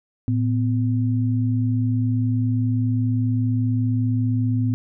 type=tone pair together; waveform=sine; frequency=112.5 / 252.6 Hz; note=A2 / B3; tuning=+39 / +39 cents; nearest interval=octave + major second; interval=1400 cents; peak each=-19 / -23 dBFS; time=0.28-4.74 s; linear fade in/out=0 ms; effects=none